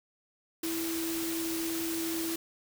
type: tone in noise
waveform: sine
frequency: 329.6 Hz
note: E4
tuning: in tune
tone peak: -32 dBFS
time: 0.63-2.36 s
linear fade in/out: 5 ms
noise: white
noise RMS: -37 dBFS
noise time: 0.63-2.36 s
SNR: +2 dB
effects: none